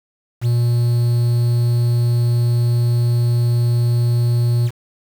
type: tone with quantisation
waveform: triangle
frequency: 119.6 Hz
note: A#2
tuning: 45 cents sharp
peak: -11 dBFS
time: 0.41-4.71 s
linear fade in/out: 50 ms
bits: 6
effects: none